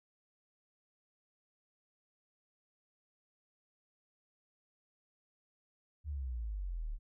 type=exponential sweep; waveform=sine; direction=down; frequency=77.78 to 34.65 Hz; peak=-36 dBFS; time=6.04-6.99 s; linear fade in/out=50 ms; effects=none